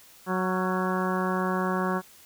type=harmonic tone with a mistuned harmonic; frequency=185 Hz; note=F#3; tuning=in tune; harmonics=1 / 2 / 3 / 4 / 5 / 6 / 7 / 8 / 9; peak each=-28 / -31 / -35 / -35 / -35 / -32 / -37 / -38 / -38 dBFS; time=0.26-2.02 s; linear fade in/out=50 ms; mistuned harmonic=7; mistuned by=+75 cents; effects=white hiss -53 dBFS RMS until 2.25 s